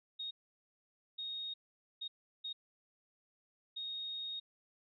sine tone bursts at uneven times, 3729 Hz, A#7, in tune, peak -39 dBFS, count 5, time 0.19-0.31 / 1.18-1.54 / 2.01-2.08 / 2.44-2.53 / 3.76-4.4 s, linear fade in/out 10 ms, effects none

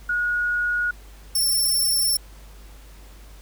sine / 15% pulse tone pair in turn, 1448 / 5406 Hz, F#6 / E8, -38 / +43 cents, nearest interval octave + major seventh, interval 2281 cents, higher second, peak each -20 / -13 dBFS, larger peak second, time 0.09-0.91 / 1.35-2.17 s, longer neither, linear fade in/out 5 ms, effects added 50 Hz sine -42 dBFS peak until 3.41 s + pink hiss -51 dBFS RMS until 3.41 s

